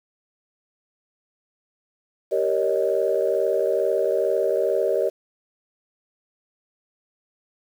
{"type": "chord", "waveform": "sine", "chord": "Eb dominant seventh", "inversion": "first", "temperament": "just", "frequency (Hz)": [388.9, 466.7, 560, 622.3], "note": ["G4", "Bb4", "Db5", "Eb5"], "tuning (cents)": [-14, 2, 18, 0], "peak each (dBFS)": -24, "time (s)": [2.31, 5.1], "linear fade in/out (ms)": 20, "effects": ["tanh soft clip ceiling -9 dBFS", "8-bit"]}